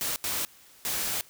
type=noise bursts at uneven times; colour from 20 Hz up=white; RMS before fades=-30 dBFS; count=3; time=0.01-0.16 / 0.24-0.45 / 0.85-1.21 s; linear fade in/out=0 ms; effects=white hiss -55 dBFS RMS until 1.29 s